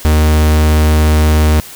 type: tone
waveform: 45% pulse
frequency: 76.9 Hz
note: D#2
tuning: 20 cents flat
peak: -7 dBFS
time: 0.05-1.6 s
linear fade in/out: 0 ms
effects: white hiss -32 dBFS RMS until 1.75 s